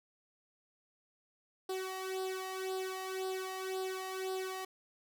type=tone with flanger; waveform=sawtooth; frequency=377.1 Hz; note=F#4; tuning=33 cents sharp; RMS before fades=-39 dBFS; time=1.69-4.65 s; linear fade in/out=5 ms; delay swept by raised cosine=0.22 to 1.06 ms; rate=1.9 Hz; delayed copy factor=+0.75; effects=none